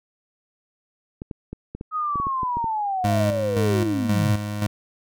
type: clicks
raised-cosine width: 3 ms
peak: -19 dBFS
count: 11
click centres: 1.219 / 1.312 / 1.53 / 1.75 / 1.811 / 2.157 / 2.2 / 2.269 / 2.432 / 2.57 / 2.643 s
type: linear sweep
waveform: sine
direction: down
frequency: 1269 to 86 Hz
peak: -22 dBFS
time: 1.91-4.37 s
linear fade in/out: 50 ms
type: tone with tremolo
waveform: 25% pulse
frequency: 104.3 Hz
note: G#2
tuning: 8 cents sharp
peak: -16 dBFS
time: 3.04-4.67 s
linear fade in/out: 5 ms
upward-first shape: square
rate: 1.9 Hz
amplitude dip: 55%
effects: none